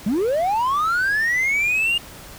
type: linear sweep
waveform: triangle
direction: up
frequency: 183.7 to 2848 Hz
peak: -15 dBFS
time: 0.06-1.98 s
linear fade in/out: 5 ms
effects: tanh soft clip ceiling -11 dBFS + pink hiss -40 dBFS RMS until 2.38 s